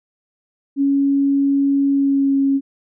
sine tone with pitch glide, 278.1 to 274.4 Hz, C#4 to C#4, +6 to -17 cents, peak -13 dBFS, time 0.76-2.61 s, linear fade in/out 50 ms, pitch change -23 cents, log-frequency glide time 1.9-2.36 s, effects none

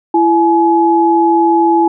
sine tone pair together, 335.5 / 847 Hz, E4 / G#5, +31 / +34 cents, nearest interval octave + major third, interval 1603 cents, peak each -10 dBFS, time 0.14-1.88 s, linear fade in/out 5 ms, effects none

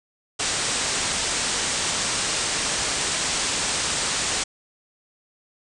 white low-pass noise, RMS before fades -25 dBFS, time 0.39-4.44 s, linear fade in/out 10 ms, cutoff 9000 Hz, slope 96 dB/octave, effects none

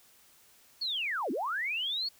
sine linear two-way sweep, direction down then up, 4477 to 222.5 to 4477 Hz, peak -30 dBFS, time 0.81-2.09 s, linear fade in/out 10 ms, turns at 1.31 s, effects white hiss -61 dBFS RMS until 2.19 s

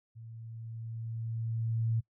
sine tone with level ramp, 113.7 Hz, A#2, 43 cents flat, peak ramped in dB -45 to -26 dBFS, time 0.15-2.01 s, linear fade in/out 20 ms, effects noise-tail reverb RT60 0.1 s tail -23 dB re dry

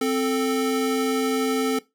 square tone pair together, 261.6 / 440 Hz, C4 / A4, 0 / 0 cents, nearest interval major sixth, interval 900 cents, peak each -24 dBFS, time 0.01-1.79 s, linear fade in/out 5 ms, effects noise-tail reverb RT60 0.2 s tail -19 dB re dry

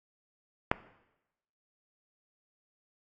click, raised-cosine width 0.5 ms, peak -8 dBFS, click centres 0.715 s, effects noise-tail reverb RT60 0.9 s tail -17 dB re dry + AAC 64 kbps

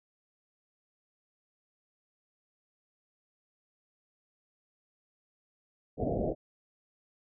white low-pass noise, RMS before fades -31 dBFS, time 5.97-6.35 s, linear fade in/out 50 ms, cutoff 710 Hz, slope 96 dB/octave, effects none

